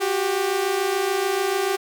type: tone pair together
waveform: sawtooth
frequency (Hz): 366.5 / 393.4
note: F#4 / G4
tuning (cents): -16 / +6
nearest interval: minor second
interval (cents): 122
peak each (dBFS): -22 / -18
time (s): 0-1.77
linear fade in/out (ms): 20
effects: none